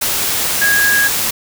sine tone in noise, 1646 Hz, G#6, 16 cents flat, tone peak -11 dBFS, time 0.61-1.08 s, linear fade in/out 10 ms, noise white, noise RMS -17 dBFS, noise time 0.01-1.31 s, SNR +3 dB, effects none

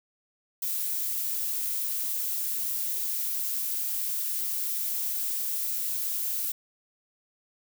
violet noise, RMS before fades -30 dBFS, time 0.62-6.52 s, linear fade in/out 5 ms, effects none

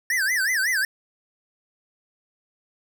square tone with vibrato, 1760 Hz, A6, in tune, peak -21 dBFS, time 0.1-0.85 s, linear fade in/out 2 ms, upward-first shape sine, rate 5.4 Hz, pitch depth 260 cents each way, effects none

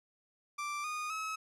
30% pulse tone with pitch steps, 1174.7 / 1229.5 / 1287 Hz, D6 / D#6 / E6, 0 / -21 / -42 cents, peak -33 dBFS, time 0.58-1.36 s, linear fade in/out 10 ms, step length 260 ms, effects low-pass 10000 Hz 12 dB/octave

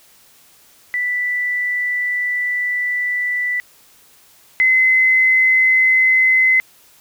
sine tone pair in turn, 1975.5 / 2045 Hz, B6 / C7, 0 / -40 cents, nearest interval minor second, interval 60 cents, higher second, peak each -17 / -10 dBFS, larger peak second, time 0.94-3.6 / 4.6-6.6 s, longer first, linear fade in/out 0 ms, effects white hiss -50 dBFS RMS until 7 s

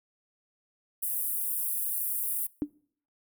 pink high-pass noise, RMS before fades -31 dBFS, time 1.02-2.47 s, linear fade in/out 10 ms, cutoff 9800 Hz, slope 48 dB/octave
sine tone with exponential decay, 293.7 Hz, D4, in tune, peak -21 dBFS, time 2.62-2.7 s, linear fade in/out 0 ms, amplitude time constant 17 ms
effects noise-tail reverb RT60 0.6 s tail -25 dB re dry

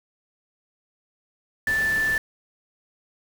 sine tone in noise, 1760 Hz, A6, in tune, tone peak -20 dBFS, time 1.67-2.18 s, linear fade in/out 2 ms, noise pink, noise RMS -35 dBFS, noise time 1.67-2.18 s, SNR +12 dB, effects none

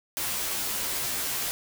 white noise with comb filter, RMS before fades -30 dBFS, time 0.17-1.51 s, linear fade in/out 0 ms, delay 12 ms, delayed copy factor -0.75, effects none

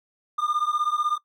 triangle beating tone pair, 1200 / 1216 Hz, D6 / D#6, +37 / -40 cents, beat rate 16 Hz, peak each -23 dBFS, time 0.38-1.18 s, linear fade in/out 10 ms, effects noise-tail reverb RT60 0.1 s tail -20 dB re dry + MP3 64 kbps

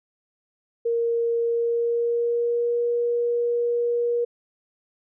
sine tone with pitch glide, 466.2 to 476 Hz, A#4 to A#4, 0 to +36 cents, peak -20 dBFS, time 0.85-4.25 s, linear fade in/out 10 ms, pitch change +36 cents, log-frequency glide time 1.41-2.82 s, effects none

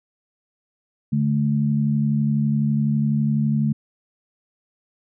sine tone pair together, 144.4 / 216.4 Hz, D3 / A3, -29 / -29 cents, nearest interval perfect fifth, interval 700 cents, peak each -20 dBFS, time 1.12-3.73 s, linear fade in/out 10 ms, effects none

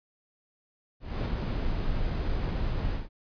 brown noise with ADSR envelope, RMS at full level -26 dBFS, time 1-3.09 s, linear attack 250 ms, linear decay 18 ms, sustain -3 dB, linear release 160 ms, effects resampled to 11025 Hz

